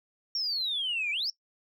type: exponential two-way sweep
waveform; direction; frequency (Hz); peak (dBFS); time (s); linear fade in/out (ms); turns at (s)
sine; down then up; 5588 to 2289 to 5588; -27; 0.35-1.3; 2; 1.11
effects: noise-tail reverb RT60 0.1 s tail -20 dB re dry + tanh soft clip ceiling -23 dBFS